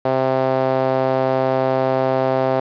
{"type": "tone with band-pass filter", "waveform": "sawtooth", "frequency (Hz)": 131.5, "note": "C3", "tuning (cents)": 9, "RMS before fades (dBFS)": -18, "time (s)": [0.05, 2.6], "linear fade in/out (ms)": 5, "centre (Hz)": 640, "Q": 2.3, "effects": ["resampled to 11025 Hz", "7-bit"]}